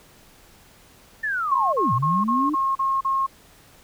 sine linear two-way sweep, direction down then up, 1805 to 110 to 313.3 Hz, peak -22 dBFS, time 1.23-2.55 s, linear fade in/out 10 ms, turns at 1.93 s
sine tone bursts, 1078 Hz, C#6, 49 cents flat, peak -19 dBFS, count 7, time 1.51-3.266 s, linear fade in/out 10 ms, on 220 ms, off 36 ms
effects pink hiss -52 dBFS RMS until 3.83 s

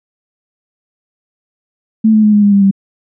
sine tone with pitch steps, 220 / 215.7 / 211.5 / 207.4 / 203.4 / 199.42 / 195.55 Hz, A3 / A3 / G#3 / G#3 / G#3 / G3 / G3, 0 / -34 / +32 / -2 / -36 / +30 / -4 cents, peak -5 dBFS, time 2.04-2.712 s, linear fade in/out 10 ms, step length 96 ms, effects none

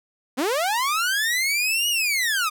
sawtooth linear two-way sweep, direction up then down, 232.1 to 2929 to 1193 Hz, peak -17 dBFS, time 0.37-2.5 s, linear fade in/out 20 ms, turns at 1.89 s, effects none

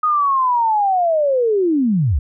sine linear sweep, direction down, 1254 to 56.1 Hz, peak -13 dBFS, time 0.03-2.19 s, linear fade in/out 5 ms, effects none

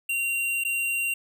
square tone with dropouts, 2762 Hz, F7, 20 cents flat, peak -25 dBFS, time 0.09-1.14 s, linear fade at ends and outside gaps 5 ms, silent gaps 0.638-0.648 s, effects none

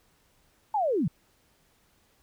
sine linear sweep, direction down, 893 to 125.1 Hz, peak -23 dBFS, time 0.74-1.08 s, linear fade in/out 5 ms, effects pink hiss -66 dBFS RMS until 2.22 s

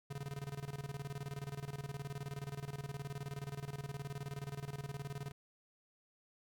square tone with tremolo, 140 Hz, C#3, 18 cents sharp, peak -40 dBFS, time 0.1-5.32 s, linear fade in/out 10 ms, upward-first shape square, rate 19 Hz, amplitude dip 80%, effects none

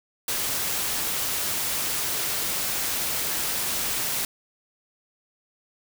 white noise, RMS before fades -27 dBFS, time 0.28-4.25 s, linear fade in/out 2 ms, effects none

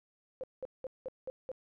sine tone bursts, 520 Hz, C5, 11 cents flat, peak -36 dBFS, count 6, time 0.41-1.516 s, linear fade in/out 0 ms, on 26 ms, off 190 ms, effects none

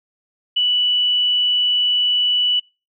sine tone, 2960 Hz, F#7, in tune, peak -14 dBFS, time 0.56-2.6 s, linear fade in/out 10 ms, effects noise-tail reverb RT60 0.3 s tail -26 dB re dry

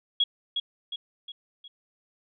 sine tone with echo, 3322 Hz, G#7, in tune, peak -19 dBFS, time 0.2-0.24 s, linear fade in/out 5 ms, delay 360 ms, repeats 4, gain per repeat -6 dB, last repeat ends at 1.68 s, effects none

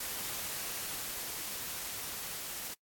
white noise with level ramp, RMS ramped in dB -38 to -41 dBFS, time 0-2.74 s, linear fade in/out 5 ms, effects noise-tail reverb RT60 0.1 s tail -23 dB re dry + AAC 64 kbps

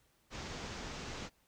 pink low-pass noise, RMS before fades -44 dBFS, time 0.3-1.3 s, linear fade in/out 50 ms, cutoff 7000 Hz, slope 48 dB/octave, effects pink hiss -72 dBFS RMS until 1.47 s

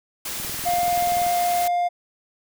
white noise, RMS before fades -30 dBFS, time 0.25-1.68 s, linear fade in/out 5 ms
click train, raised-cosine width 3 ms, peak -26 dBFS, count 19, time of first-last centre 0.4-1.265 s, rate 20.8 Hz
triangle tone, 704 Hz, F5, 14 cents sharp, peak -17 dBFS, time 0.65-1.89 s, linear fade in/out 20 ms
effects none

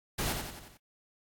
pink noise with echo, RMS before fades -32 dBFS, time 0.18-0.33 s, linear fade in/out 10 ms, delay 89 ms, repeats 5, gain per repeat -5 dB, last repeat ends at 0.775 s, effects AAC 64 kbps

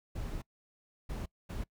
brown noise bursts at uneven times, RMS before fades -38 dBFS, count 3, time 0.15-0.42 / 1.09-1.26 / 1.49-1.64 s, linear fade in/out 10 ms, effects noise-tail reverb RT60 0.1 s tail -24 dB re dry

